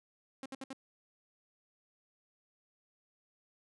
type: tone bursts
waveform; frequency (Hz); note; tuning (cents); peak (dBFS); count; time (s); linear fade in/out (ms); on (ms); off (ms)
sawtooth; 267.1; C4; +36; -37; 4; 0.43-0.731; 2; 28; 63
effects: resampled to 24000 Hz